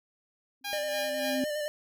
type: tone with exponential growth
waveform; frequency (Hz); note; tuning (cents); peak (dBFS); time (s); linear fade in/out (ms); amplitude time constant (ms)
sine; 261.6; C4; 0; -26; 0.61-1.44; 2; 180
type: tone with tremolo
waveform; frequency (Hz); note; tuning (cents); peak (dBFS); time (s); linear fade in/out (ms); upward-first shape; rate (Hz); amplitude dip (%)
10% pulse; 810; G#5; -43; -24; 0.64-1.45; 10; sine; 3.5; 70
type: tone with vibrato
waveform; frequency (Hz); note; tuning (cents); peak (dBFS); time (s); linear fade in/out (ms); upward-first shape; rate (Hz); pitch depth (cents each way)
square; 598; D5; +31; -31; 0.73-1.68; 0; square; 9.7; 24
effects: none